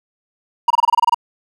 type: tone bursts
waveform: triangle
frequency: 947 Hz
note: A#5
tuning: 27 cents sharp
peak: -7 dBFS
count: 10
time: 0.68-1.145 s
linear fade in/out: 5 ms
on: 24 ms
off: 25 ms
effects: none

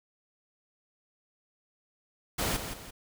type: noise with echo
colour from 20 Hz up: pink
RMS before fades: -30 dBFS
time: 2.38-2.57 s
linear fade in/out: 10 ms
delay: 170 ms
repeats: 2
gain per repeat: -8 dB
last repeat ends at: 2.91 s
effects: none

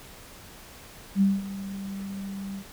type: tone with ADSR envelope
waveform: sine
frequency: 196 Hz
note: G3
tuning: in tune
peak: -16 dBFS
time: 1.15-2.65 s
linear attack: 63 ms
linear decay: 200 ms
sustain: -16 dB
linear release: 82 ms
effects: pink hiss -47 dBFS RMS until 2.72 s

